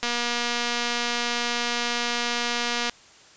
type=click train; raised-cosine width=0.2 ms; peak=-9 dBFS; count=686; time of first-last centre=0.03-2.896 s; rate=239 Hz; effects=white hiss -51 dBFS RMS until 3.36 s + resampled to 16000 Hz